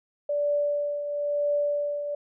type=tone with tremolo; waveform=sine; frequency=582 Hz; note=D5; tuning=16 cents flat; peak=-21 dBFS; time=0.29-2.15 s; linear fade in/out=5 ms; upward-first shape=triangle; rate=1 Hz; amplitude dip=60%; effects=none